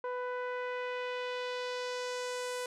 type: tone with low-pass filter sweep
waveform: sawtooth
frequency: 497.2 Hz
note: B4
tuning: 12 cents sharp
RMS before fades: -37 dBFS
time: 0.04-2.66 s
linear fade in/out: 2 ms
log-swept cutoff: 1200 to 10000 Hz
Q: 1.4
effects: none